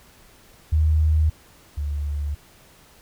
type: tone pair in turn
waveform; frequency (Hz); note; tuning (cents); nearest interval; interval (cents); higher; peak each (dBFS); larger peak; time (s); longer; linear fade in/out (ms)
sine; 77.78 / 72.81; D#2 / D2; 0 / -14; minor second; 114; first; -15 / -23; first; 0.72-1.3 / 1.77-2.35; neither; 10
effects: pink hiss -52 dBFS RMS until 3.01 s